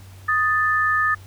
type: tone pair together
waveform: sine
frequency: 1244.5 / 1761.2 Hz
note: D#6 / A6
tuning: 0 / +1 cents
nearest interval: tritone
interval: 601 cents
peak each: -20 / -19 dBFS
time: 0.28-1.15 s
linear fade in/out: 10 ms
effects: added 95 Hz sine -40 dBFS peak until 1.26 s + pink hiss -50 dBFS RMS until 1.26 s